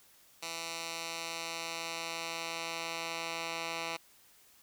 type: tone with band-pass filter sweep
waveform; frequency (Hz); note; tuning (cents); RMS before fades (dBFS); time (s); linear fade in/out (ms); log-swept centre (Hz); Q
10% pulse; 165.8; E3; +10; -39; 0.42-3.97; 10; 5000 to 2800; 0.73
effects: white hiss -62 dBFS RMS until 4.62 s